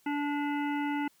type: harmonic tone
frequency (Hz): 290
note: D4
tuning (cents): -22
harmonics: 1 / 3 / 5 / 7 / 9 / 10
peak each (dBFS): -30 / -35 / -41 / -41 / -47 / -51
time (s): 0.06-1.08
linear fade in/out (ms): 5
effects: white hiss -66 dBFS RMS until 1.2 s